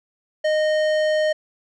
sine tone with tanh clipping, 617 Hz, D#5, 15 cents flat, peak -19 dBFS, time 0.44-1.33 s, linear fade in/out 10 ms, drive 15 dB, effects none

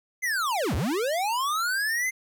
square linear two-way sweep, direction down then up, 2100 to 59.1 to 2100 Hz, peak -25 dBFS, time 0.22-2.11 s, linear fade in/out 20 ms, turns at 0.75 s, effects 11-bit

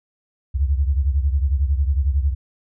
sine beating tone pair, 67.4 / 78.4 Hz, C#2 / D#2, -48 / +14 cents, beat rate 11 Hz, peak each -17 / -22 dBFS, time 0.54-2.35 s, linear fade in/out 20 ms, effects none

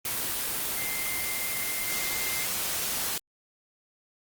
sine tone in noise, 2093 Hz, C7, in tune, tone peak -35 dBFS, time 0.77-2.45 s, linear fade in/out 2 ms, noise white, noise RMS -30 dBFS, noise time 0.05-3.18 s, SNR -8 dB, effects Opus 24 kbps

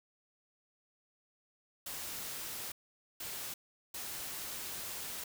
white noise bursts at uneven times, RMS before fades -42 dBFS, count 3, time 1.86-2.72 / 3.2-3.54 / 3.94-5.24 s, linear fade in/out 5 ms, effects none

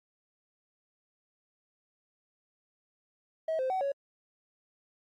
triangle tone with pitch steps, 641 / 520 / 754 / 557 Hz, E5 / C5 / F#5 / C#5, -49 / -11 / +32 / +8 cents, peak -25 dBFS, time 3.48-3.92 s, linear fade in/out 5 ms, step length 110 ms, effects tanh soft clip ceiling -24 dBFS + AAC 64 kbps

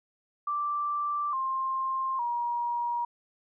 sine tone with pitch steps, 1173 / 1057.2 / 952.8 Hz, D6 / C6 / A#5, -2 / +18 / +38 cents, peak -27 dBFS, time 0.47-3.05 s, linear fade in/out 5 ms, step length 860 ms, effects none

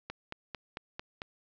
click train, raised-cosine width 0.3 ms, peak -22 dBFS, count 6, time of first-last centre 0.1-1.219 s, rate 4.47 Hz, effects resampled to 16000 Hz + 8-bit

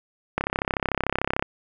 click train, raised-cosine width 0.5 ms, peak -7 dBFS, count 36, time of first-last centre 0.38-1.425 s, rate 33.5 Hz, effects none

